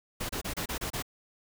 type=noise bursts; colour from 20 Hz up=pink; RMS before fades=-34 dBFS; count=7; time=0.2-1.025 s; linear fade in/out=10 ms; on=93 ms; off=29 ms; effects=none